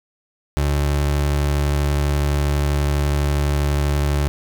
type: tone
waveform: 30% pulse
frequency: 72.2 Hz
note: D2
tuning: 29 cents flat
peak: -14 dBFS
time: 0.57-4.28 s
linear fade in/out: 0 ms
effects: none